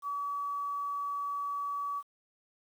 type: tone with quantisation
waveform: sine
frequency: 1141 Hz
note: C#6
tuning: 50 cents sharp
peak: -32 dBFS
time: 0.02-2.03 s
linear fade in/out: 50 ms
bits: 10
effects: none